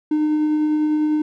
triangle tone with tremolo, 304.6 Hz, D#4, 37 cents flat, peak -12 dBFS, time 0.11-1.22 s, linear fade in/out 5 ms, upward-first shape triangle, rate 10 Hz, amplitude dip 30%, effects tanh soft clip ceiling -9 dBFS

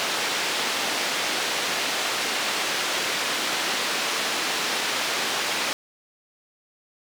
white band-pass noise, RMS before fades -26 dBFS, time 0-5.73 s, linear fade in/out 0 ms, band 260 to 4200 Hz, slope 12 dB/octave, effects none

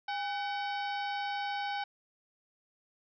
harmonic tone with a mistuned harmonic, 757 Hz, F#5, 39 cents sharp, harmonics 1 / 2 / 3 / 4 / 5 / 6 / 7, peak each -34 / -40 / -44 / -46 / -48 / -50 / -51 dBFS, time 0.08-1.84 s, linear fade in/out 5 ms, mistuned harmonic 1, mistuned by +120 cents, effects none

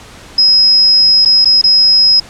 sine tone with dropouts, 5100 Hz, D#8, 42 cents sharp, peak -4 dBFS, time 0.38-2.2 s, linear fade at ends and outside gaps 5 ms, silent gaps 1.251-1.257 / 1.447-1.455 / 1.615-1.639 s, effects pink hiss -35 dBFS RMS until 2.29 s + low-pass 8000 Hz 12 dB/octave

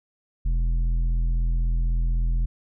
sine tone with tanh clipping, 41.92 Hz, E1, 30 cents sharp, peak -21 dBFS, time 0.45-2.46 s, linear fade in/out 10 ms, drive 8 dB, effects none

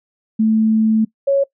sine tone pair in turn, 219.7 / 553.6 Hz, A3 / C#5, -2 / -2 cents, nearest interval octave + major third, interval 1600 cents, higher second, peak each -11 dBFS, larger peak neither, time 0.39-1.05 / 1.27-1.44 s, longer first, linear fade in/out 10 ms, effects noise-tail reverb RT60 0.1 s tail -21 dB re dry

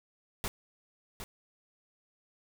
pink noise with echo, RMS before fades -34 dBFS, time 0.44-0.48 s, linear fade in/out 0 ms, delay 760 ms, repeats 1, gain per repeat -8 dB, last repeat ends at 1.24 s, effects none

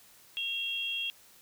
sine tone pair together, 2743 / 3262 Hz, F7 / G#7, -32 / -32 cents, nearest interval minor third, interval 300 cents, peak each -35 / -33 dBFS, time 0.37-1.1 s, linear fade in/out 0 ms, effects white hiss -58 dBFS RMS until 1.41 s

